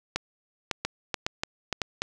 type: two click trains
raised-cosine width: 0.2 ms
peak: -10 / -9 dBFS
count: 5 / 4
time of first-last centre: 0.85-2.02 / 0.16-1.817 s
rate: 3.42 / 1.81 Hz
effects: none